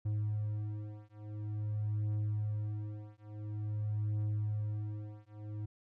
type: beating tone pair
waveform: triangle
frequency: 105.4 / 105.88 Hz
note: G#2 / G#2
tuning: +26 / +34 cents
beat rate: 0.48 Hz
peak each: -35 / -35 dBFS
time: 0.05-5.66 s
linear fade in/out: 10 ms
effects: none